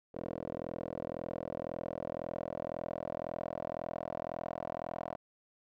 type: tone with band-pass filter sweep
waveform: 10% pulse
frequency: 41.91 Hz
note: E1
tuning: 29 cents sharp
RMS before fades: -40 dBFS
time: 0.14-5.16 s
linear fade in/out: 10 ms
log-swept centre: 460 to 720 Hz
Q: 3.2
effects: none